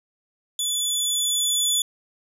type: tone with level ramp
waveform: 20% pulse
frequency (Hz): 3456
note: A7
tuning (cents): -32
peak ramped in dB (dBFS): -17 to -13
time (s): 0.59-1.82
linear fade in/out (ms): 2
effects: none